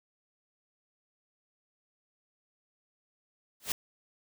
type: noise with exponential growth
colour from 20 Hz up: white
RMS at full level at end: -26 dBFS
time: 3.6-3.72 s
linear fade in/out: 2 ms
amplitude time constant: 25 ms
effects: none